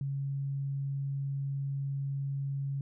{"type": "tone", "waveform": "sine", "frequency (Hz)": 138.4, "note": "C#3", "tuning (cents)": -2, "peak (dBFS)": -31, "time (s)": [0.01, 2.81], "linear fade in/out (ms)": 2, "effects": []}